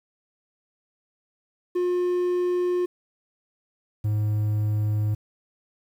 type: tone pair in turn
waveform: triangle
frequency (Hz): 357.3 / 105.98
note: F4 / G#2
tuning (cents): +40 / +36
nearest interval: octave + major sixth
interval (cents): 2104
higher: first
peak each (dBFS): -19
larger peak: neither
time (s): 1.75-2.86 / 4.04-5.15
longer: neither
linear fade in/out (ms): 10
effects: 9-bit